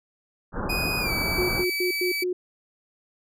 pink low-pass noise, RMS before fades -29 dBFS, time 0.52-1.65 s, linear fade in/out 50 ms, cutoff 1600 Hz, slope 96 dB/octave
30% pulse tone with pitch glide, 2489 to 2296 Hz, D#7 to D7, 0 to -40 cents, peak -23 dBFS, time 0.69-2.24 s, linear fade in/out 10 ms, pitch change -140 cents, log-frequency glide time 1-1.11 s
sine tone bursts, 362 Hz, F#4, 38 cents flat, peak -23 dBFS, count 5, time 1.38-2.33 s, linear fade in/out 5 ms, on 110 ms, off 100 ms
effects none

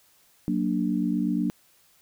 sine chord, Gb augmented, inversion none, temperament equal, 185 / 233.1 / 293.7 Hz, Gb3 / Bb3 / D4, 0 / 0 / 0 cents, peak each -27 dBFS, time 0.48-1.5 s, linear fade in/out 0 ms, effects white hiss -61 dBFS RMS until 2.01 s

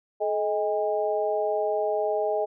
sine tone cluster, 428 / 629 / 811 Hz, A4 / D#5 / G#5, -48 / +19 / -41 cents, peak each -27 / -26 / -30 dBFS, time 0.2-2.46 s, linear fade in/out 20 ms, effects none

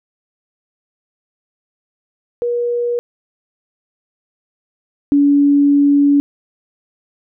sine tone pair in turn, 479.4 / 285.1 Hz, A#4 / C#4, +48 / +49 cents, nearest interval major sixth, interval 899 cents, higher first, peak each -15 / -8 dBFS, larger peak second, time 2.42-2.99 / 5.12-6.2 s, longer second, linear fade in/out 0 ms, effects none

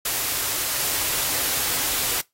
white band-stop noise, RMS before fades -24 dBFS, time 0.05-2.21 s, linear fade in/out 5 ms, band 170 to 240 Hz, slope 96 dB/octave, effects noise-tail reverb RT60 0.2 s tail -23 dB re dry + AAC 48 kbps

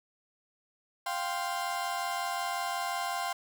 35% pulse chord, F suspended second, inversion none, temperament equal, 698.5 / 784 / 1046.5 Hz, F5 / G5 / C6, 0 / 0 / 0 cents, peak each -34 dBFS, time 1.06-3.33 s, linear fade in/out 5 ms, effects none

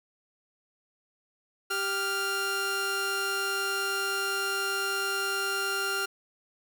sawtooth tone pair together, 392 / 1396.9 Hz, G4 / F6, 0 / 0 cents, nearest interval octave + minor seventh, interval 2200 cents, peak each -30 / -25 dBFS, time 1.7-6.06 s, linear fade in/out 10 ms, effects none

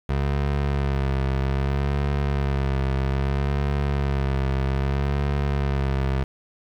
25% pulse tone with vibrato, 68.9 Hz, C#2, 10 cents flat, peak -17 dBFS, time 0.09-6.24 s, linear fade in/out 5 ms, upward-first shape sine, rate 0.62 Hz, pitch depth 49 cents each way, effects low-pass 3000 Hz 12 dB/octave + 8-bit

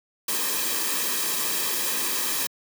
white noise with comb filter, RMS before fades -26 dBFS, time 0.28-2.47 s, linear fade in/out 5 ms, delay 1.4 ms, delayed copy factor -0.65, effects high-pass 200 Hz 12 dB/octave

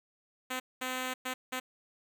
5% pulse tone bursts at uneven times, 256.2 Hz, C4, 36 cents flat, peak -22 dBFS, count 4, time 0.5-0.6 / 0.81-1.14 / 1.25-1.34 / 1.52-1.6 s, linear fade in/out 10 ms, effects none

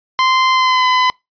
sawtooth tone with pitch glide, 1039 to 1011.8 Hz, C6 to B5, -12 to +42 cents, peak -7 dBFS, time 0.19-1.1 s, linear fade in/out 0 ms, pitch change -46 cents, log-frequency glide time 0.52-0.87 s, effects noise-tail reverb RT60 0.2 s tail -25 dB re dry + resampled to 11025 Hz

